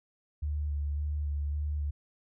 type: tone with vibrato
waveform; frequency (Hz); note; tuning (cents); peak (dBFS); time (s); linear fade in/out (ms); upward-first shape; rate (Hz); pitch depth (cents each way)
sine; 73.4; D2; 0; -29; 0.42-1.91; 10; square; 1.8; 19
effects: none